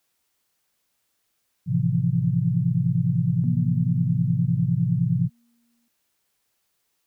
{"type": "chord", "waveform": "sine", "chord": "F major seventh", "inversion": "first", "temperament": "equal", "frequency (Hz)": [110, 130.81, 164.81, 174.61], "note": ["A2", "C3", "E3", "F3"], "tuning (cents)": [0, 0, 0, 0], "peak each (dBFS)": [-27, -23, -24, -25], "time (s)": [1.66, 5.3], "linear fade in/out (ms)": 50}
{"type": "tone with exponential decay", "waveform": "sine", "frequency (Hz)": 235.6, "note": "A#3", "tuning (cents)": 19, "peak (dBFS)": -28, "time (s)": [3.44, 5.88], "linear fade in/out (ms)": 0, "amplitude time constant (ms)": 530}
{"effects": ["white hiss -73 dBFS RMS until 7.06 s"]}